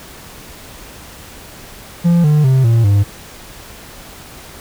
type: tone with pitch steps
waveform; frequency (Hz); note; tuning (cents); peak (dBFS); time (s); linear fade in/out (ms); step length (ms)
triangle; 171.6 / 150.25 / 131.56 / 115.19 / 100.86; F3 / D3 / C3 / A#2 / G2; -30 / +40 / +10 / -20 / +50; -6; 2.04-3.04; 20; 200
effects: pink hiss -36 dBFS RMS until 4.6 s